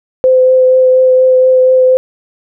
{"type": "tone with vibrato", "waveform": "sine", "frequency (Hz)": 514, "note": "C5", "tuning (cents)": -31, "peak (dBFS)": -4, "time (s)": [0.24, 1.97], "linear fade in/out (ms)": 0, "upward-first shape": "triangle", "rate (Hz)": 4.2, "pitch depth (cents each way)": 12, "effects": []}